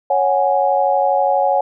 sine chord, C# suspended fourth, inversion none, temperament just, 554.4 / 739.2 / 831.5 Hz, C#5 / F#5 / G#5, 0 / -2 / +2 cents, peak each -17 dBFS, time 0.1-1.61 s, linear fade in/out 5 ms, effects none

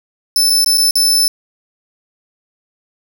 sawtooth tone with dropouts, 5274 Hz, E8, in tune, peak -7 dBFS, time 0.36-1.28 s, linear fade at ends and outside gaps 1 ms, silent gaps 0.499-0.503 / 0.645-0.661 / 0.774-0.78 / 0.909-0.955 s, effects none

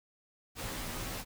pink noise with comb filter, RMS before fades -39 dBFS, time 0.55-1.25 s, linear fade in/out 50 ms, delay 14 ms, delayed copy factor -1, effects none

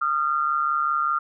sine tone pair together, 1222.9 / 1368 Hz, D#6 / F6, -30 / -36 cents, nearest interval major second, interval 194 cents, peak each -23 dBFS, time 0.01-1.19 s, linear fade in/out 10 ms, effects none

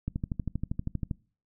click train, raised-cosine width 5 ms, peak -18 dBFS, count 14, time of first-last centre 0.08-1.112 s, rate 12.6 Hz, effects noise-tail reverb RT60 0.4 s tail -23 dB re dry

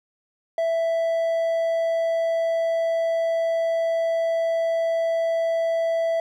triangle tone, 661 Hz, E5, 5 cents sharp, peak -18 dBFS, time 0.58-6.2 s, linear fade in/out 2 ms, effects none

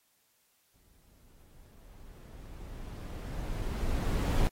brown noise with exponential growth, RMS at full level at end -25 dBFS, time 0.74-4.47 s, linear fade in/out 0 ms, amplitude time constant 810 ms, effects white hiss -71 dBFS RMS until 4.51 s + AAC 48 kbps

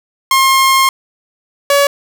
sawtooth tone pair in turn, 1068 / 565.8 Hz, C6 / C#5, +35 / +35 cents, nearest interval major seventh, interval 1100 cents, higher first, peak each -4 dBFS, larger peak neither, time 0.31-0.89 / 1.7-1.87 s, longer first, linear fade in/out 2 ms, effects none

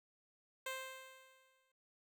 10% pulse tone with exponential decay, 524 Hz, C5, 2 cents sharp, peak -31 dBFS, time 0.66-1.72 s, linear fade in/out 5 ms, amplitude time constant 230 ms, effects none

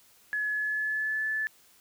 sine tone with pitch glide, 1700 to 1739.7 Hz, G#6 to A6, +40 to -20 cents, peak -27 dBFS, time 0.33-1.47 s, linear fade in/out 0 ms, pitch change +40 cents, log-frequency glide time 0.48-1.26 s, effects white hiss -60 dBFS RMS until 1.8 s

